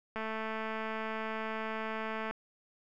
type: click train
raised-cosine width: 0.5 ms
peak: -23 dBFS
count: 474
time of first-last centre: 0.16-2.31 s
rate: 220 Hz
effects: none